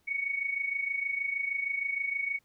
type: tone with amplitude modulation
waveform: sine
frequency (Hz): 2229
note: C#7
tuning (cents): +9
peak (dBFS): -26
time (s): 0.07-2.39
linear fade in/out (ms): 20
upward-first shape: sine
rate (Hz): 26.4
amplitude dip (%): 70
effects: pink hiss -71 dBFS RMS until 2.44 s